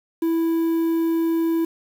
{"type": "tone with quantisation", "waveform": "triangle", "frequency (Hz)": 329.6, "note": "E4", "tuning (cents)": 0, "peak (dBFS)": -16, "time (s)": [0.22, 1.65], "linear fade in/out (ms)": 5, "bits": 7, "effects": []}